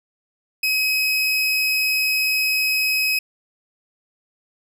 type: tone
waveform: 30% pulse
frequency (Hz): 2543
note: D#7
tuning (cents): +37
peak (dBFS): -15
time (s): 0.63-3.19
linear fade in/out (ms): 5
effects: none